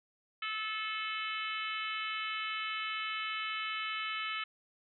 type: harmonic tone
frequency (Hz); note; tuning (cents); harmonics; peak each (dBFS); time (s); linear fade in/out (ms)
434.9; A4; -20; 3 / 4 / 5 / 6 / 7 / 8 / 9; -39 / -44 / -41 / -42 / -41 / -51 / -51; 0.42-4.44; 5
effects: none